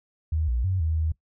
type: tone with pitch steps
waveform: sine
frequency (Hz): 78.7 / 59.8 / 93.6 / 79.8 / 79.3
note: D#2 / A#1 / F#2 / D#2 / D#2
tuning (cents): +20 / +45 / +20 / +44 / +33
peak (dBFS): -22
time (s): 0.32-1.12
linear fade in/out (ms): 5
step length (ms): 160
effects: noise-tail reverb RT60 0.1 s tail -20 dB re dry